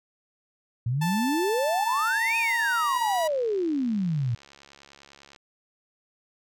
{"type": "exponential two-way sweep", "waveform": "sine", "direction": "up then down", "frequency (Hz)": [112.2, 2574, 112.2], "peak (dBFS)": -23, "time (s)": [0.86, 4.35], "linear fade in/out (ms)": 5, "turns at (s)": 2.37}
{"type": "tone with pitch glide", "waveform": "sawtooth", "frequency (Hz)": [880, 970.8], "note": ["A5", "B5"], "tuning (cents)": [0, -30], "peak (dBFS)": -24, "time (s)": [1.01, 3.28], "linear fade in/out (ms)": 10, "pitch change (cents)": 170, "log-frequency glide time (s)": [1.92, 3.15]}
{"type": "click train", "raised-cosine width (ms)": 0.2, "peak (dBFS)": -32, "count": 216, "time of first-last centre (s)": [2.29, 5.361], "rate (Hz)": 70}
{"effects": []}